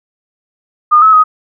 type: tone with pitch steps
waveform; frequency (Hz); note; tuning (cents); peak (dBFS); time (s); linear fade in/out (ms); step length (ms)
sine; 1220 / 1293 / 1256; D#6 / E6 / D#6; -34 / -34 / +16; -3; 0.91-1.24; 20; 110
effects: none